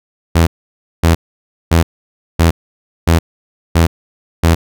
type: tone bursts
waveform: sawtooth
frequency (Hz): 83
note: E2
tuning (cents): +12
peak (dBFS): -3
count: 7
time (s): 0.35-4.55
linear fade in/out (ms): 10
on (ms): 120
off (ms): 560
effects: none